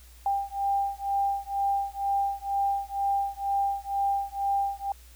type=beating tone pair; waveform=sine; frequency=794 / 796.1 Hz; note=G5 / G5; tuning=+22 / +27 cents; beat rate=2.1 Hz; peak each=-28 dBFS; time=0.26-4.92 s; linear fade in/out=2 ms; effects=added 60 Hz sine -49 dBFS peak until 5.15 s + white hiss -56 dBFS RMS until 5.15 s